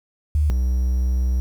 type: tone pair in turn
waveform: sine / triangle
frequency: 74.6 / 62.87 Hz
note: D2 / B1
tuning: +28 / +32 cents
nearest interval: minor third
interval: 296 cents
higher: first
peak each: -15 dBFS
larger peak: neither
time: 0.35-0.5 / 0.5-1.4 s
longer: second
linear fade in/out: 0 ms
effects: 8-bit